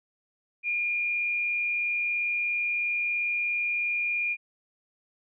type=tone with frequency modulation; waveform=sine; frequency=2419 Hz; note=D#7; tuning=49 cents flat; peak=-25 dBFS; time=0.63-4.37 s; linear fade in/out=50 ms; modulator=139 Hz; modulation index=0.28; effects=none